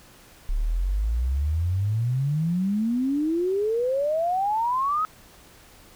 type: exponential sweep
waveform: sine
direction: up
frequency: 34.38 to 1291 Hz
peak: -21 dBFS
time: 0.49-5.05 s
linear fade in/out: 0 ms
effects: pink hiss -51 dBFS RMS until 5.95 s